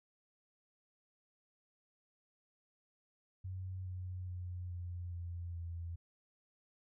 sine tone with pitch steps, 93.1 / 91.39 / 89.72 / 88.08 / 86.46 / 84.88 Hz, F#2 / F#2 / F2 / F2 / F2 / F2, +11 / -21 / +47 / +15 / -17 / -49 cents, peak -40 dBFS, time 3.44-5.96 s, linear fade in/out 10 ms, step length 420 ms, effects none

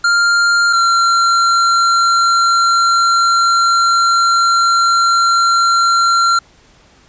square tone pair in turn, 1396.9 / 1372.1 Hz, F6 / F6, 0 / -31 cents, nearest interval unison, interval 31 cents, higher first, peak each -10 dBFS, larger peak neither, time 0.04-0.73 / 0.73-6.39 s, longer second, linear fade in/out 5 ms, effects pink hiss -48 dBFS RMS until 7.08 s + resampled to 16000 Hz

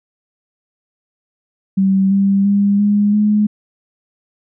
sine tone with pitch steps, 192.8 / 196.96 / 201.2 / 205.6 / 210 Hz, G3 / G3 / G3 / G#3 / G#3, -28 / +8 / +45 / -17 / +19 cents, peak -10 dBFS, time 1.77-3.47 s, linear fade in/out 10 ms, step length 340 ms, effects none

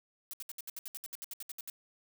blue noise bursts, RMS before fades -42 dBFS, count 16, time 0.31-1.699 s, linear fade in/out 0 ms, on 24 ms, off 67 ms, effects none

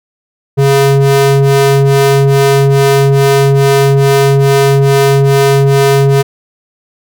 square ring-modulated tone, 138.59 Hz, C#3, in tune, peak -3 dBFS, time 0.57-6.23 s, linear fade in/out 20 ms, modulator 276 Hz, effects none

